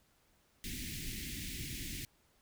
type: band-stop noise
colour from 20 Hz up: pink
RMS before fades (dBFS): -42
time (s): 0.64-2.05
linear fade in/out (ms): 0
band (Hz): 340 to 1900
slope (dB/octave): 48
effects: pink hiss -71 dBFS RMS until 2.41 s